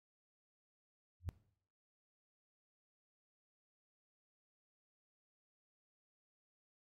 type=tone with exponential growth; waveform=sine; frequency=87.31 Hz; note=F2; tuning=in tune; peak=-33 dBFS; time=1.2-1.29 s; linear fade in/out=0 ms; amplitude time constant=18 ms; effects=noise-tail reverb RT60 0.6 s tail -18 dB re dry + AAC 48 kbps